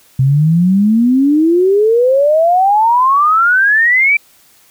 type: exponential sweep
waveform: sine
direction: up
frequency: 128.7 to 2357 Hz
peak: -7 dBFS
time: 0.19-4.17 s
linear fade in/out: 5 ms
effects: white hiss -48 dBFS RMS until 4.7 s